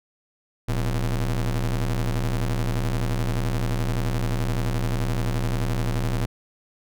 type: ring-modulated tone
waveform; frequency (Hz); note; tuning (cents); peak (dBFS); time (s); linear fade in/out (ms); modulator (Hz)
40% pulse; 73.42; D2; 0; -18; 0.68-6.26; 10; 42.5
effects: none

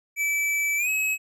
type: tone with pitch glide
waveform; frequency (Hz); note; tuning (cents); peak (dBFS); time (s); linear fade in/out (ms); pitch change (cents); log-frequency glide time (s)
square; 2309 to 2562; D7 to E7; -30 to -50; -23; 0.16-1.18; 50; +180; 0.77-0.89
effects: none

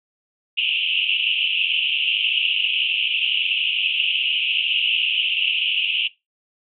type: band-pass noise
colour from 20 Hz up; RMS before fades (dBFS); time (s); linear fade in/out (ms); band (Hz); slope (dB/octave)
pink; -21; 0.57-6.08; 10; 2600 to 3100; 96
effects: noise-tail reverb RT60 0.2 s tail -19 dB re dry

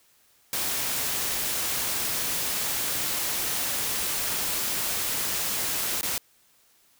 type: noise with dropouts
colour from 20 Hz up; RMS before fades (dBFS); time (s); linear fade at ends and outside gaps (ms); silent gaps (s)
white; -28; 0.53-6.18; 1; 6.011-6.03
effects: white hiss -62 dBFS RMS until 6.99 s

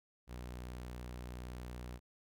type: tone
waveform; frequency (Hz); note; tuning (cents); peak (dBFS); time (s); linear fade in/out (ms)
sawtooth; 61.3; B1; -12; -40; 0.27-2; 50
effects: none

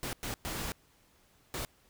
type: noise bursts at uneven times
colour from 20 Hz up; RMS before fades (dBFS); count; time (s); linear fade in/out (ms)
pink; -37; 4; 0.03-0.13 / 0.23-0.34 / 0.45-0.72 / 1.54-1.65; 0
effects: pink hiss -66 dBFS RMS until 1.89 s

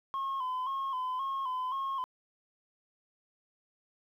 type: tone with vibrato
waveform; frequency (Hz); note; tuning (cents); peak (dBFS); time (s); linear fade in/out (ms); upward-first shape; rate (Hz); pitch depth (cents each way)
sine; 1049; C6; +4; -29; 0.14-2.04; 0; square; 1.9; 55
effects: tanh soft clip ceiling -30 dBFS + 11-bit

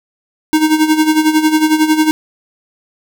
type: tone with tremolo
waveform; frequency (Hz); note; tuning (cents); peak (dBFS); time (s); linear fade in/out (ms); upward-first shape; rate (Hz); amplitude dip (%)
square; 311.1; D#4; 0; -7; 0.53-2.11; 0; sine; 11; 70
effects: none

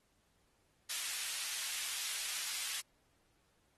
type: high-pass noise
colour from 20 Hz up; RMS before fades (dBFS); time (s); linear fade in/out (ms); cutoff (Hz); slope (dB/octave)
pink; -40; 0.89-2.81; 10; 2500; 12
effects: pink hiss -75 dBFS RMS until 3.77 s + AAC 32 kbps

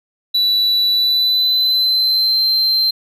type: tone with pitch glide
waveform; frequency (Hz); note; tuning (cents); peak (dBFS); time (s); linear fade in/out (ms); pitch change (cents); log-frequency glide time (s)
triangle; 3951 to 4124; B7 to C8; 0 to -26; -11; 0.34-2.91; 10; +74; 0.91-2.43
effects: none

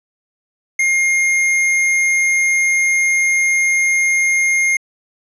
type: tone with tanh clipping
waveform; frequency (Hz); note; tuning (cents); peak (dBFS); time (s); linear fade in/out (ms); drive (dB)
sine; 2129; C7; +30; -14; 0.79-4.77; 5; 16
effects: low-pass 11000 Hz 12 dB/octave

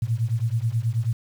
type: beating tone pair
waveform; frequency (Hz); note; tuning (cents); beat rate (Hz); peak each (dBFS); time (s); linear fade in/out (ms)
sine; 110 / 119.3; A2 / A#2; 0 / +41; 9.3; -24; 0.02-1.13; 5
effects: 8-bit

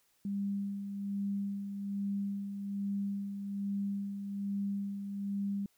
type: tone with tremolo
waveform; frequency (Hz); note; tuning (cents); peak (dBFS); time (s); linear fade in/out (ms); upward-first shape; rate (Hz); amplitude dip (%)
sine; 199.7; G3; +32; -31; 0.25-5.66; 2; sine; 1.2; 50
effects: white hiss -72 dBFS RMS until 5.77 s

